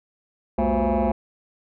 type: tone with frequency modulation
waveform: sine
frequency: 233.1 Hz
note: A#3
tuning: in tune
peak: -16 dBFS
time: 0.58-1.12 s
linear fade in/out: 5 ms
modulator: 148 Hz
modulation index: 4.1
effects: tanh soft clip ceiling -17 dBFS